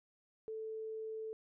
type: tone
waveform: sine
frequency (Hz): 440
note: A4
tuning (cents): 0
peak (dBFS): -40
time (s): 0.48-1.33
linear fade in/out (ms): 0
effects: none